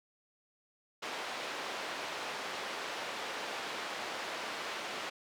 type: band-pass noise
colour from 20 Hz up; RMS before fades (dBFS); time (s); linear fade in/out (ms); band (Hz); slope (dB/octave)
pink; -40; 1.02-5.1; 10; 510 to 4100; 12
effects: none